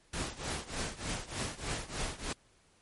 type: noise with tremolo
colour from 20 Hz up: pink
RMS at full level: -34 dBFS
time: 0.13-2.33 s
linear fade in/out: 5 ms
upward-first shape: triangle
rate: 3.3 Hz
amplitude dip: 90%
effects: pink hiss -66 dBFS RMS until 2.81 s + MP3 48 kbps